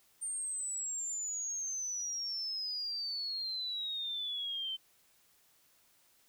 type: exponential sweep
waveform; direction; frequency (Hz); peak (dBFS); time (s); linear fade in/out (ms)
sine; down; 8870 to 3077; -35; 0.21-4.77; 20
effects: white hiss -68 dBFS RMS until 6.28 s